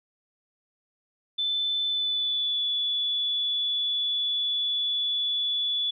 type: tone with pitch glide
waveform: sine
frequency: 3520 to 3436 Hz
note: A7 to A7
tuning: 0 to -42 cents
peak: -24 dBFS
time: 1.38-5.91 s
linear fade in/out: 10 ms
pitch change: -42 cents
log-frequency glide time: 1.87-2.63 s
effects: none